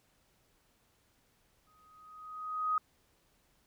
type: tone with exponential growth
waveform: sine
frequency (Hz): 1253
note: D#6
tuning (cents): +12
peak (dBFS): -26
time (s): 1.67-2.78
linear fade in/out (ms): 2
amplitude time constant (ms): 240
effects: pink hiss -71 dBFS RMS until 3.66 s